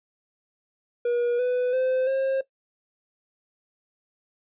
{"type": "tone with pitch steps", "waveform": "triangle", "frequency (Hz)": [480.2, 497.7, 515.9, 534.7], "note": ["B4", "B4", "C5", "C5"], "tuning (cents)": [-49, 13, -24, 37], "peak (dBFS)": -19, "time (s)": [1.05, 2.41], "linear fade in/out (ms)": 5, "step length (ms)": 340, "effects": ["noise-tail reverb RT60 0.1 s tail -17 dB re dry", "resampled to 8000 Hz"]}